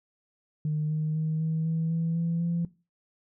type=tone with pitch steps; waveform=sine; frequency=152.5 / 154.9 / 157.33 / 159.8 / 162.32 / 164.87 / 167.46 / 170.09 Hz; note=D#3 / D#3 / D#3 / D#3 / E3 / E3 / E3 / F3; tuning=-34 / -7 / +20 / +47 / -26 / +1 / +28 / -45 cents; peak=-24 dBFS; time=0.65-2.65 s; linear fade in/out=2 ms; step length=250 ms; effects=noise-tail reverb RT60 0.3 s tail -19 dB re dry + tanh soft clip ceiling -21 dBFS